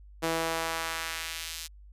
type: tone with high-pass filter sweep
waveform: sawtooth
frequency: 163.6 Hz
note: E3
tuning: 13 cents flat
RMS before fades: -33 dBFS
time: 0.22-1.68 s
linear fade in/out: 20 ms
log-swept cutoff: 370 to 4400 Hz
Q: 0.91
effects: added 50 Hz sine -48 dBFS peak until 1.92 s + resampled to 32000 Hz